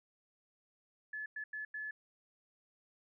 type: tone bursts at uneven times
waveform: sine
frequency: 1720 Hz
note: A6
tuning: 40 cents flat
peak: -39 dBFS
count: 4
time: 1.13-1.26 / 1.36-1.44 / 1.53-1.65 / 1.74-1.91 s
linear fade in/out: 5 ms
effects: none